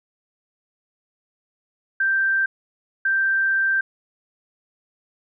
sine tone bursts at uneven times, 1569 Hz, G6, 1 cent sharp, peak -17 dBFS, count 2, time 2-2.46 / 3.05-3.81 s, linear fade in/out 5 ms, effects none

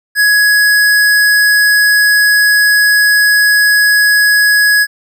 square tone, 1674 Hz, G#6, 13 cents sharp, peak -7 dBFS, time 0.15-4.87 s, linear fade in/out 50 ms, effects none

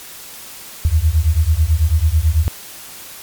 sine beating tone pair, 74.5 / 83.6 Hz, D2 / E2, +25 / +25 cents, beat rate 9.1 Hz, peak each -14 dBFS, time 0.85-2.48 s, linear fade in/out 0 ms, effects white hiss -35 dBFS RMS until 3.22 s + MP3 96 kbps

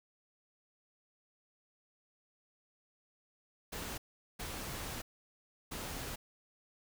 pink noise bursts at uneven times, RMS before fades -42 dBFS, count 3, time 3.72-3.98 / 4.39-5.02 / 5.71-6.16 s, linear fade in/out 10 ms, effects none

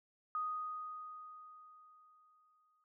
sine tone with exponential decay, 1244.5 Hz, D#6, in tune, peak -34 dBFS, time 0.35-2.84 s, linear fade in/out 1 ms, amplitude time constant 540 ms, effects none

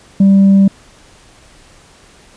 sine tone with tanh clipping, 195.7 Hz, G3, 3 cents flat, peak -5 dBFS, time 0.2-0.68 s, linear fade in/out 5 ms, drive 1 dB, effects pink hiss -44 dBFS RMS until 2.36 s + resampled to 22050 Hz

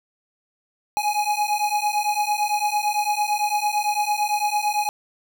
square beating tone pair, 831 / 839.9 Hz, G#5 / G#5, +1 / +19 cents, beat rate 8.9 Hz, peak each -24 dBFS, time 0.97-4.89 s, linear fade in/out 0 ms, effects none

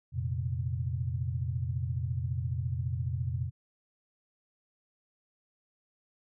sine chord, F suspended fourth, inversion none, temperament just, 87.31 / 116.41 / 130.96 Hz, F2 / Bb2 / C3, 0 / -2 / +2 cents, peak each -34 dBFS, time 0.12-3.51 s, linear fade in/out 50 ms, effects none

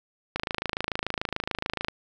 click train, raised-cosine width 0.3 ms, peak -11 dBFS, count 42, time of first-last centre 0.36-1.884 s, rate 26.9 Hz, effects none

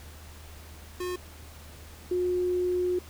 square / sine tone pair in turn, 360 / 360 Hz, F#4 / F#4, -47 / -47 cents, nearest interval unison, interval 0 cents, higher neither, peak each -31 / -24 dBFS, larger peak second, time 1-1.16 / 2.11-2.99 s, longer second, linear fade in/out 5 ms, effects added 77 Hz sine -46 dBFS peak until 3.09 s + pink hiss -50 dBFS RMS until 3.09 s

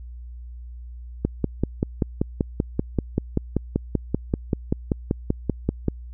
click train, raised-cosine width 3 ms, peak -7 dBFS, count 25, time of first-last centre 1.25-5.883 s, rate 5.18 Hz, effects added 60 Hz sine -35 dBFS peak until 6.13 s

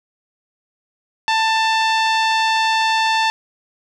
sawtooth tone with low-pass filter, 888 Hz, A5, 16 cents sharp, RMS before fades -17 dBFS, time 1.28-3.3 s, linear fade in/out 0 ms, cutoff 4300 Hz, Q 1.5, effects none

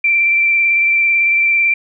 sine tone with vibrato, 2349 Hz, D7, in tune, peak -10 dBFS, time 0.04-1.74 s, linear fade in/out 5 ms, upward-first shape square, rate 18 Hz, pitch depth 12 cents each way, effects none

